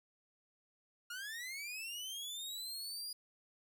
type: linear sweep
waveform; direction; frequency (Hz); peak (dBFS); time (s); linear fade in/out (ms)
sawtooth; up; 1396.9 to 4899; -39; 1.1-3.13; 5
effects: none